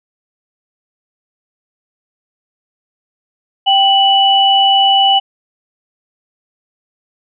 sine tone pair together, 784 / 2960 Hz, G5 / F#7, 0 / 0 cents, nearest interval octave + major seventh, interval 2300 cents, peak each -10 dBFS, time 3.66-5.2 s, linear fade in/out 20 ms, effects none

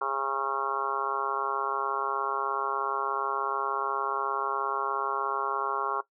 harmonic tone, 136.7 Hz, C#3, 24 cents flat, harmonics 3 / 4 / 5 / 6 / 7 / 8 / 9 / 10, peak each -37 / -41 / -42 / -36 / -35 / -32 / -39 / -33 dBFS, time 0.01-6.01 s, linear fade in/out 5 ms, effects noise-tail reverb RT60 0.1 s tail -17 dB re dry

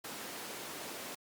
pink high-pass noise, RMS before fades -44 dBFS, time 0.04-1.15 s, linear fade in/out 5 ms, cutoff 260 Hz, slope 12 dB/octave, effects Opus 48 kbps

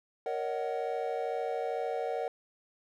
triangle chord, D# minor seventh, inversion second, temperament just, 466.7 / 560 / 622.3 / 746.7 Hz, A#4 / C#5 / D#5 / F#5, +2 / +18 / 0 / +16 cents, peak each -33 / -36 / -37 / -34 dBFS, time 0.26-2.28 s, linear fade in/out 2 ms, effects none

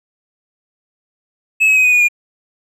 triangle tone with pitch steps, 2591 / 2557 / 2523 / 2490 / 2457 / 2424 Hz, E7 / D#7 / D#7 / D#7 / D#7 / D#7, -30 / +47 / +23 / +1 / -22 / -46 cents, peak -7 dBFS, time 1.6-2.086 s, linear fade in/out 20 ms, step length 81 ms, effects none

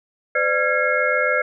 sine tone cluster, 509 / 596 / 1374 / 1653 / 2157 Hz, C5 / D5 / F6 / G#6 / C#7, -48 / +25 / -29 / -9 / -48 cents, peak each -23 dBFS, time 0.35-1.42 s, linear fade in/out 5 ms, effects none

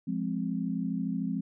sine chord, F minor, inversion none, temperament equal, 174.61 / 207.7 / 261.6 Hz, F3 / Ab3 / C4, 0 / 0 / 0 cents, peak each -33 dBFS, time 0.07-1.41 s, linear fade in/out 10 ms, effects none

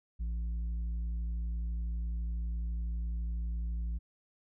sine tone with tanh clipping, 57 Hz, A#1, 38 cents flat, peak -33 dBFS, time 0.19-3.99 s, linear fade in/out 20 ms, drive 5 dB, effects none

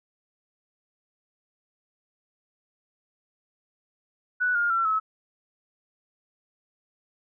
sine tone with pitch steps, 1480 / 1414.8 / 1352.5 / 1292.9 Hz, F#6 / F6 / E6 / E6, 0 / +22 / +44 / -34 cents, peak -21 dBFS, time 4.4-5 s, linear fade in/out 20 ms, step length 150 ms, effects none

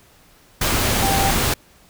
sine tone in noise, 784 Hz, G5, in tune, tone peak -20 dBFS, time 1.02-1.31 s, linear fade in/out 5 ms, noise pink, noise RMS -19 dBFS, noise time 0.61-1.54 s, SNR -4 dB, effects pink hiss -52 dBFS RMS until 1.89 s

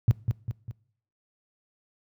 sine tone with echo, 114.4 Hz, A#2, 32 cents flat, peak -14 dBFS, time 0.08-0.11 s, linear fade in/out 0 ms, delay 200 ms, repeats 3, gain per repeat -6 dB, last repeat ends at 0.71 s, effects noise-tail reverb RT60 0.6 s tail -22 dB re dry + high-pass 60 Hz 12 dB/octave

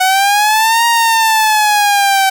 sawtooth linear two-way sweep, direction up then down, 740 to 939 to 767 Hz, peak -5 dBFS, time 0-2.3 s, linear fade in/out 10 ms, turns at 0.86 s, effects none

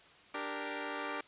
10% pulse chord, G minor, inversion second, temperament equal, 293.7 / 392 / 466.2 Hz, D4 / G4 / Bb4, 0 / 0 / 0 cents, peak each -32 / -34 / -34 dBFS, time 0.34-1.21 s, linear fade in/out 5 ms, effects white hiss -59 dBFS RMS until 1.27 s + resampled to 8000 Hz

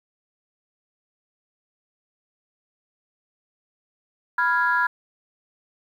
sine chord, F diminished, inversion second, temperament equal, 987.8 / 1396.9 / 1661.2 Hz, Cb6 / F6 / Ab6, 0 / 0 / 0 cents, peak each -22 dBFS, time 4.38-4.87 s, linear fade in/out 5 ms, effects tanh soft clip ceiling -10 dBFS + 9-bit

